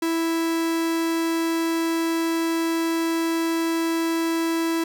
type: tone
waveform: 45% pulse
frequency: 329.6 Hz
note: E4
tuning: in tune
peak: -21 dBFS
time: 0.02-4.84 s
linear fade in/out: 5 ms
effects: none